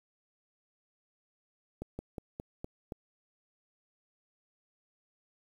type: slowing click train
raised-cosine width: 2 ms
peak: -25 dBFS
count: 6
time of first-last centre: 1.82-2.922 s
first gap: 170 ms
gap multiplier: 1.13
effects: 9-bit